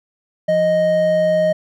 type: tone pair together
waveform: triangle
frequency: 174.61 / 622.2 Hz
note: F3 / D#5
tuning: 0 / 0 cents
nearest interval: octave + minor seventh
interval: 2200 cents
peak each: -22 / -11 dBFS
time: 0.48-1.53 s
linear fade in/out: 10 ms
effects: none